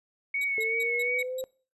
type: tone with vibrato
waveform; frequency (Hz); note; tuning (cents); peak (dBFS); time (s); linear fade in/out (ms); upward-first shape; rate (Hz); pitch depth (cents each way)
sine; 2217; C#7; 0; -26; 0.34-1.23; 5; triangle; 2.8; 36
type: tone bursts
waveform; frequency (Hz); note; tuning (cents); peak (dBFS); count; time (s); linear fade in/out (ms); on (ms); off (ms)
15% pulse; 3832; A#7; +47; -31; 6; 0.41-1.414; 5; 34; 160
type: linear sweep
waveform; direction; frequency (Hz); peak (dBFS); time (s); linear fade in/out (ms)
sine; up; 440 to 523; -31; 0.58-1.44; 0
effects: noise-tail reverb RT60 0.4 s tail -23 dB re dry + resampled to 32000 Hz